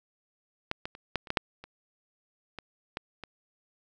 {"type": "clicks", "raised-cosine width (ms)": 0.3, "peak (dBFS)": [-13, -19, -29, -12, -30, -13, -6, -28, -23, -17, -24], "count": 11, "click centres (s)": [0.714, 0.855, 0.951, 1.157, 1.272, 1.304, 1.372, 1.64, 2.587, 2.971, 3.237], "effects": []}